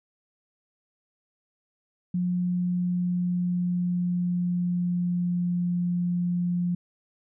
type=tone with pitch glide; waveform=sine; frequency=178.7 to 176.04 Hz; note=F3 to F3; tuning=+40 to +14 cents; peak=-23 dBFS; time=2.14-6.75 s; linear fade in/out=5 ms; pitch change=-26 cents; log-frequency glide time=2.27-5.68 s; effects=none